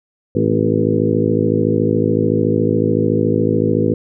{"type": "harmonic tone with a mistuned harmonic", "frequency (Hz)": 53.8, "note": "A1", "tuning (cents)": -38, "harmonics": [2, 3, 4, 5, 6, 7, 8, 9], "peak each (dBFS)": [-21, -21, -21, -21, -21, -21, -21, -21], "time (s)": [0.35, 3.94], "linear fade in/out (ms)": 5, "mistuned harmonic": 5, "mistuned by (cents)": -50, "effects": []}